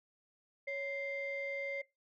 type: tone pair together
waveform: sine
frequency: 554.4 / 2093 Hz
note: C#5 / C7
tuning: 0 / 0 cents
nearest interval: octave + major seventh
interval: 2300 cents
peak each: -38 / -38 dBFS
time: 0.67-1.82 s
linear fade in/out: 10 ms
effects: noise-tail reverb RT60 0.2 s tail -20 dB re dry + tanh soft clip ceiling -31 dBFS